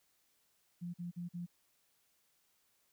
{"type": "tone bursts", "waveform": "sine", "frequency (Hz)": 174.2, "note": "F3", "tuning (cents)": -4, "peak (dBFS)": -39, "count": 4, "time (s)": [0.81, 1.465], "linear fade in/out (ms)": 20, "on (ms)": 130, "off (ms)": 45, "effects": ["white hiss -75 dBFS RMS until 2.92 s"]}